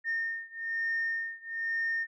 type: beating tone pair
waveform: sine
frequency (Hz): 1825 / 1826.1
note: A#6 / A#6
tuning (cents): -37 / -36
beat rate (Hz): 1.1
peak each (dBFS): -32 / -33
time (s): 0.04-2.07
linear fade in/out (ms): 50
effects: tanh soft clip ceiling -24 dBFS